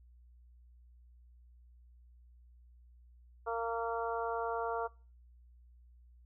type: harmonic tone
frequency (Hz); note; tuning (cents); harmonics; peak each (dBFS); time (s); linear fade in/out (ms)
230; A#3; -23; 2 / 3 / 4 / 5 / 6; -37 / -39 / -40 / -41 / -42; 3.46-4.88; 20
effects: noise-tail reverb RT60 0.4 s tail -24 dB re dry + added 60 Hz sine -57 dBFS peak until 6.25 s